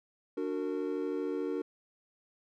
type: chord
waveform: triangle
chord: D augmented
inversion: none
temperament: just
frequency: 293.7 / 367.1 / 458.9 Hz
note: D4 / F#4 / A#4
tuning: 0 / -14 / -27 cents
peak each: -34 dBFS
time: 0.37-1.62 s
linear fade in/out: 5 ms
effects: none